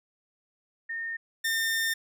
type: tone pair in turn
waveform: sine / sawtooth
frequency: 1829 / 1810.1 Hz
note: A#6 / A6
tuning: -33 / +49 cents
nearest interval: unison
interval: 18 cents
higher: first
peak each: -31 / -22 dBFS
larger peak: second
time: 0.89-1.17 / 1.44-1.94 s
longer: second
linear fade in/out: 10 ms
effects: none